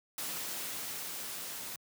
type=noise with level ramp; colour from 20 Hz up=white; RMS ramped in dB=-38 to -42 dBFS; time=0.18-1.76 s; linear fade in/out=2 ms; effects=high-pass 100 Hz 12 dB/octave